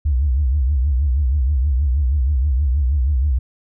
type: tone with vibrato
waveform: sine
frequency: 68 Hz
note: C#2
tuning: 33 cents flat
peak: -13 dBFS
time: 0.05-3.39 s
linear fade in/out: 10 ms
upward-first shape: triangle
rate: 6.3 Hz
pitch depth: 230 cents each way
effects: tanh soft clip ceiling -9 dBFS